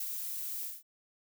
violet noise with ADSR envelope, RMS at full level -36 dBFS, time 0-0.83 s, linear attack 6 ms, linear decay 59 ms, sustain -2 dB, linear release 200 ms, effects none

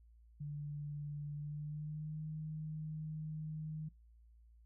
sine tone with pitch glide, 146.83 to 155.38 Hz, D3 to D#3, 0 to -2 cents, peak -40 dBFS, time 0.4-3.89 s, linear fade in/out 10 ms, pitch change +98 cents, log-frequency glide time 1.34-2.22 s, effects noise-tail reverb RT60 0.2 s tail -22 dB re dry + added 57 Hz sine -60 dBFS peak until 4.65 s

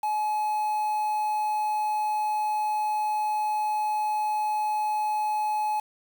triangle tone with quantisation, 850 Hz, G#5, 40 cents sharp, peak -22 dBFS, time 0.03-5.8 s, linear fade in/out 5 ms, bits 7, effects none

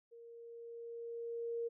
sine tone with level ramp, 466.2 Hz, A#4, in tune, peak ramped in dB -53 to -35 dBFS, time 0.11-1.69 s, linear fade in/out 20 ms, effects none

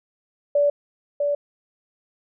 sine tone with echo, 578 Hz, D5, 28 cents flat, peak -15 dBFS, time 0.55-0.7 s, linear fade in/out 5 ms, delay 650 ms, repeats 1, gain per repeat -4 dB, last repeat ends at 1.35 s, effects none

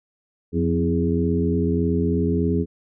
sine tone cluster, 87 / 175 / 256.7 / 333.2 / 416.4 Hz, F2 / F3 / C4 / E4 / G#4, -6 / +4 / -33 / +19 / +5 cents, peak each -24 / -23 / -24 / -28 / -25 dBFS, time 0.52-2.66 s, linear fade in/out 50 ms, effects none

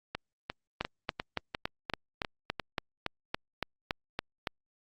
two click trains, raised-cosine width 0.3 ms, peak -14 / -17 dBFS, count 14 / 8, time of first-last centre 0.81-4.472 / 0.15-2.598 s, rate 3.55 / 2.86 Hz, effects Opus 48 kbps

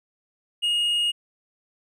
sine tone with tanh clipping, 2864 Hz, F7, 43 cents sharp, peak -21 dBFS, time 0.62-1.12 s, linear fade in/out 20 ms, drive 4 dB, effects none

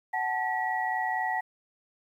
sine tone cluster, 747 / 871 / 1925 Hz, F#5 / A5 / B6, +16 / -18 / -45 cents, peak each -31 dBFS, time 0.13-1.41 s, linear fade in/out 10 ms, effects 10-bit

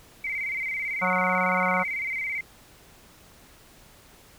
sine tone with vibrato, 2174 Hz, C#7, 34 cents flat, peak -27 dBFS, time 0.24-2.41 s, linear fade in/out 5 ms, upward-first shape square, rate 18 Hz, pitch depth 78 cents each way
harmonic tone, 183.2 Hz, F#3, 17 cents flat, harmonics 1 / 3 / 4 / 5 / 6 / 7 / 8, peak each -30 / -30 / -30 / -30 / -30 / -30 / -30 dBFS, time 1.01-1.84 s, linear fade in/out 20 ms
effects pink hiss -53 dBFS RMS until 4.38 s

